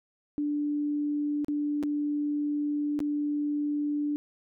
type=tone with dropouts; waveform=sine; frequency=293.7 Hz; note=D4; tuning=in tune; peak=-26 dBFS; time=0.38-4.16 s; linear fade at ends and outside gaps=0 ms; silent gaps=1.446-1.483 / 1.828-1.835 / 2.991-3.003 s; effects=none